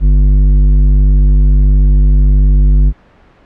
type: tone with tanh clipping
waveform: sine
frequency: 49.26 Hz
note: G1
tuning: 9 cents sharp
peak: -6 dBFS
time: 0-2.93 s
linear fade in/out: 50 ms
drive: 10 dB
effects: pink hiss -45 dBFS RMS until 3.45 s + low-pass 2000 Hz 12 dB/octave